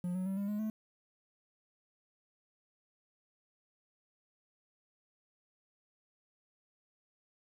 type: tone with pitch steps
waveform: triangle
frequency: 177.9 / 185.13 / 192.66 / 200.5 / 208.6 / 217.1 Hz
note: F3 / F#3 / G3 / G3 / G#3 / A3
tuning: +32 / +1 / -30 / +39 / +8 / -23 cents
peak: -31 dBFS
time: 0.04-0.7 s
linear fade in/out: 2 ms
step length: 110 ms
effects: 10-bit